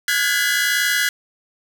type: tone cluster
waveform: sawtooth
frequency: 1448 / 1627 / 1688 / 2011 Hz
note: F#6 / G#6 / G#6 / B6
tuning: -38 / -36 / +28 / +31 cents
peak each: -19 dBFS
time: 0.08-1.09 s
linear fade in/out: 2 ms
effects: none